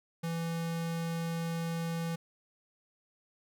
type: tone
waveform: square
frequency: 166.4 Hz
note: E3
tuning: 17 cents sharp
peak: -33 dBFS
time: 0.23-2.16 s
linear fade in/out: 10 ms
effects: none